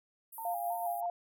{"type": "band-pass noise", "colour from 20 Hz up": "pink", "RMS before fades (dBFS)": -49, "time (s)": [0.32, 1.01], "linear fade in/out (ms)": 10, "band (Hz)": [11000, 15000], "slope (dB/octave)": 48}
{"type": "tone with vibrato", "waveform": "sine", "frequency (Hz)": 857, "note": "A5", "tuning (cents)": -46, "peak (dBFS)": -39, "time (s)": [0.38, 1.06], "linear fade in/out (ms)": 2, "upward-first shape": "square", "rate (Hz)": 3.1, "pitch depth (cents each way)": 95}
{"type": "tone with tremolo", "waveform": "sine", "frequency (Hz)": 698.5, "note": "F5", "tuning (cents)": 0, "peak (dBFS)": -31, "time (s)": [0.45, 1.1], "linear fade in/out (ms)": 2, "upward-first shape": "sine", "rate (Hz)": 5.2, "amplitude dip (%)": 45}
{"effects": []}